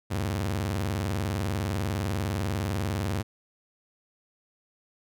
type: tone with vibrato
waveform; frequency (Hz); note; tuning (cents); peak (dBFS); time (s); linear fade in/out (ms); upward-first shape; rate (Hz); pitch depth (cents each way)
sawtooth; 95.7; G2; -41; -23; 0.1-3.23; 20; square; 20; 280
effects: none